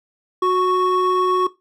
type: tone pair together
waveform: triangle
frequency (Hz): 366.8 / 1108.7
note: F#4 / C#6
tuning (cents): -15 / 0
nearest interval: octave + perfect fifth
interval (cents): 1915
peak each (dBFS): -15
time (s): 0.42-1.47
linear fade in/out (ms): 5
effects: noise-tail reverb RT60 0.2 s tail -17 dB re dry + tanh soft clip ceiling -6 dBFS